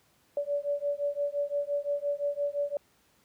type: beating tone pair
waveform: sine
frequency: 572 / 577.8 Hz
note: D5 / D5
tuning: -46 / -28 cents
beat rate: 5.8 Hz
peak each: -31 dBFS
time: 0.37-2.77 s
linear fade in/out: 2 ms
effects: pink hiss -66 dBFS RMS until 3.24 s + high-pass 80 Hz 12 dB/octave